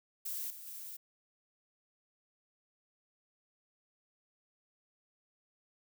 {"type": "noise with level steps", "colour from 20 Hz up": "violet", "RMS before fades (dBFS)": [-39, -49, -46], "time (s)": [0.25, 0.97], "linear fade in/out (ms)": 10, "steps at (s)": [0.5, 0.66], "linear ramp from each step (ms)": 5, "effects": []}